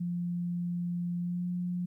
sine tone with pitch glide, 174.61 to 177.76 Hz, F3 to F3, 0 to +31 cents, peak -30 dBFS, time 0-1.86 s, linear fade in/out 10 ms, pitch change +31 cents, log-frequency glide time 1.19-1.46 s, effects 12-bit

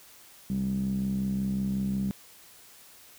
5% pulse tone with low-pass filter, 65.5 Hz, C2, 2 cents sharp, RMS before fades -29 dBFS, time 0.5-2.11 s, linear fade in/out 0 ms, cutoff 190 Hz, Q 7.9, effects white hiss -53 dBFS RMS until 3.18 s

